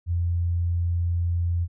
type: tone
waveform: sine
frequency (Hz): 86.2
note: F2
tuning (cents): -22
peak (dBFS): -21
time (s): 0.06-1.68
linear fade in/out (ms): 50
effects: none